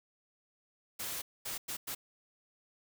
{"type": "noise bursts at uneven times", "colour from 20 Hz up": "white", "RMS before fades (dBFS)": -39, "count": 4, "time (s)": [[0.99, 1.22], [1.45, 1.58], [1.68, 1.77], [1.87, 1.95]], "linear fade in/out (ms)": 10, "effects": []}